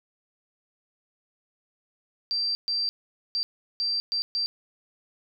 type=tone bursts at uneven times; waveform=sine; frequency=4699 Hz; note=D8; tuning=in tune; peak=-24 dBFS; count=6; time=2.31-2.55 / 2.68-2.89 / 3.35-3.43 / 3.8-4 / 4.12-4.22 / 4.35-4.46 s; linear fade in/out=0 ms; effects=none